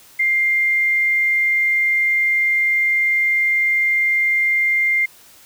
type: tone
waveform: sine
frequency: 2100 Hz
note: C7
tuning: 6 cents sharp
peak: -14 dBFS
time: 0.19-5.06 s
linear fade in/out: 10 ms
effects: white hiss -47 dBFS RMS until 5.45 s